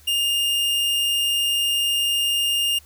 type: tone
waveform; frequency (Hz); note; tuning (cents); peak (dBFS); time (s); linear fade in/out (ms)
45% pulse; 2824; F7; +19; -19; 0.07-2.79; 10
effects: added 74 Hz sine -50 dBFS peak until 2.85 s + white hiss -53 dBFS RMS until 2.85 s